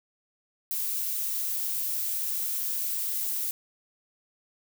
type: noise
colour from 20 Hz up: violet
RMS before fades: -30 dBFS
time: 0.71-3.51 s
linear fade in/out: 0 ms
effects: none